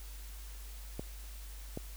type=clicks; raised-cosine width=2 ms; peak=-24 dBFS; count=2; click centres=0.995 / 1.774 s; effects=added 50 Hz sine -44 dBFS peak until 1.96 s + white hiss -54 dBFS RMS until 1.96 s